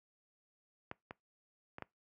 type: clicks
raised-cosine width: 0.5 ms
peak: -26 / -29 / -30 / -26 dBFS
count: 4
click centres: 0.914 / 1.109 / 1.784 / 1.823 s
effects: noise-tail reverb RT60 0.2 s tail -24 dB re dry + high-pass 80 Hz 12 dB/octave